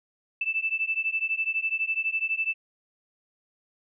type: beating tone pair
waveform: sine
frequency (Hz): 2637 / 2649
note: E7 / E7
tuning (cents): 0 / +8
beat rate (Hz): 12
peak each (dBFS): -28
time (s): 0.41-2.54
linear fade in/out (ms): 5
effects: none